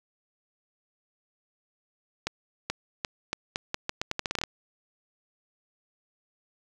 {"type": "accelerating click train", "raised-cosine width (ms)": 0.2, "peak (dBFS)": -11, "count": 16, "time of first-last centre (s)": [2.27, 4.437], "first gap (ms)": 430, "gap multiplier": 0.81, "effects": ["8-bit"]}